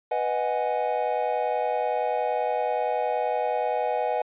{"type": "chord", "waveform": "triangle", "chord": "G# minor seventh", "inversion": "first", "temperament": "equal", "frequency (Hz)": [493.9, 622.3, 740, 830.6], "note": ["B4", "D#5", "F#5", "G#5"], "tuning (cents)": [0, 0, 0, 0], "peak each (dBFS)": -27, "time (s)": [0.11, 4.22], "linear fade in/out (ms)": 5, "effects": ["resampled to 8000 Hz"]}